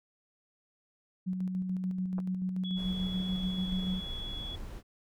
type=tone with tremolo; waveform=sine; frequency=185 Hz; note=F#3; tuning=in tune; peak=-29 dBFS; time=1.26-4.01 s; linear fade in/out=20 ms; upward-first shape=square; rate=6.9 Hz; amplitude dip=35%
type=clicks; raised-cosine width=1 ms; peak=-29 dBFS; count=2; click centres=2.183 / 2.189 s
type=tone; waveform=sine; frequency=3376 Hz; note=G#7; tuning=28 cents sharp; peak=-39 dBFS; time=2.64-4.56 s; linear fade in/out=10 ms
type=noise; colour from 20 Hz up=brown; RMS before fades=-41 dBFS; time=2.75-4.83 s; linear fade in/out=50 ms
effects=none